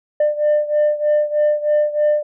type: beating tone pair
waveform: sine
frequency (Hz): 597 / 600.2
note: D5 / D5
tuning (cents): +28 / +38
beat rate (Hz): 3.2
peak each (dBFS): -14 / -17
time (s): 0.2-2.23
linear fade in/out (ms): 5
effects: tanh soft clip ceiling -10 dBFS